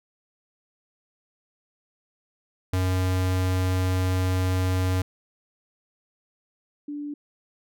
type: tone pair in turn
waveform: square / sine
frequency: 92.5 / 292 Hz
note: F#2 / D4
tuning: 0 / -10 cents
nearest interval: octave + minor sixth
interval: 1990 cents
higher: second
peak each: -22 / -30 dBFS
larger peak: first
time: 2.73-5.02 / 6.88-7.14 s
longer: first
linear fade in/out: 5 ms
effects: none